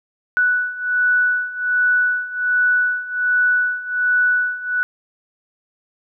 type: beating tone pair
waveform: sine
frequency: 1480 / 1481.3 Hz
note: F#6 / F#6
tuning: 0 / +2 cents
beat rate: 1.3 Hz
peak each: -20 / -17 dBFS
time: 0.37-4.83 s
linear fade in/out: 0 ms
effects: none